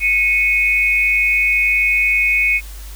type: tone pair together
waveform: sine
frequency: 2195 / 2501 Hz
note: C#7 / D#7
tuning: -18 / +8 cents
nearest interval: major second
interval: 226 cents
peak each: -15 dBFS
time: 0-2.61 s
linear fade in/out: 50 ms
effects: added 50 Hz sine -30 dBFS peak until 2.95 s + white hiss -40 dBFS RMS until 2.95 s